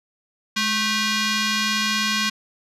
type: ring-modulated tone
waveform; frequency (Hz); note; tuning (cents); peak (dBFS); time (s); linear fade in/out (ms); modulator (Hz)
10% pulse; 877; A5; -6; -8; 0.56-2.3; 10; 666
effects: low-pass 8000 Hz 12 dB/octave